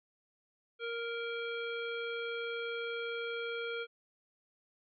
harmonic tone, 466.2 Hz, A#4, in tune, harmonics 1 / 3 / 5 / 7 / 9, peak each -38 / -41 / -44 / -46 / -59 dBFS, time 0.79-3.87 s, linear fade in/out 50 ms, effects none

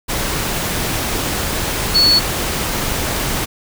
sine tone in noise, 4409 Hz, C#8, 10 cents flat, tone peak -9 dBFS, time 1.94-2.2 s, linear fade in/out 20 ms, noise pink, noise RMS -20 dBFS, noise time 0.08-3.46 s, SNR +8 dB, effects none

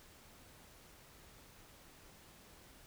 silence, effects pink hiss -60 dBFS RMS until 2.86 s

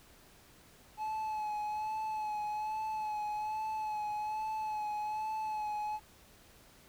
triangle tone with vibrato, 856 Hz, A5, 48 cents flat, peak -32 dBFS, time 0.97-6 s, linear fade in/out 50 ms, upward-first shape sine, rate 1.2 Hz, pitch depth 30 cents each way, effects pink hiss -60 dBFS RMS until 6.88 s

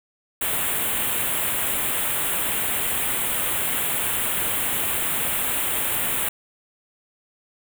white band-stop noise, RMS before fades -24 dBFS, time 0.41-6.29 s, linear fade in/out 5 ms, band 3500 to 8000 Hz, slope 48 dB/octave, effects none

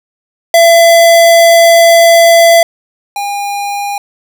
square tone pair in turn, 673 / 809.9 Hz, E5 / G#5, +36 / -44 cents, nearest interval minor third, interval 320 cents, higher second, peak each -3 / -15 dBFS, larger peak first, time 0.54-2.63 / 3.16-3.98 s, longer first, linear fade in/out 2 ms, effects none

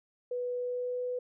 sine tone with pitch glide, 492.6 to 496.6 Hz, B4 to B4, -5 to +9 cents, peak -31 dBFS, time 0.31-1.19 s, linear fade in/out 5 ms, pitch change +14 cents, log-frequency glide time 0.56-1.02 s, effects none

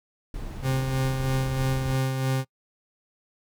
brown noise, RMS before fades -34 dBFS, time 0.34-1.97 s, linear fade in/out 2 ms
40% pulse tone with tremolo, 132.1 Hz, C3, 17 cents sharp, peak -21 dBFS, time 0.62-2.45 s, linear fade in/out 50 ms, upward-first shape sine, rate 3.1 Hz, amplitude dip 40%
effects noise-tail reverb RT60 0.1 s tail -25 dB re dry

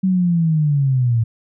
sine linear sweep, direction down, 191.1 to 111.2 Hz, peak -13 dBFS, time 0.03-1.24 s, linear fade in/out 10 ms, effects none

